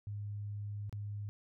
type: tone with dropouts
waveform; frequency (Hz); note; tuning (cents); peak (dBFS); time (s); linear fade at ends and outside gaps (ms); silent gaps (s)
sine; 103; G#2; -14; -38; 0.07-1.29; 0; 0.895-0.927
effects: none